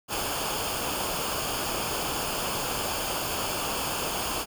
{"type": "noise with comb filter", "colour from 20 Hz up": "pink", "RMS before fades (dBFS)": -30, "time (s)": [0.08, 4.46], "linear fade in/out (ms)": 50, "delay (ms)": 0.51, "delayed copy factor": -0.65, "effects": []}